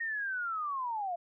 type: linear sweep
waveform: sine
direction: down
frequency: 1868 to 673 Hz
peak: -32 dBFS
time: 0-1.16 s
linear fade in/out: 10 ms
effects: none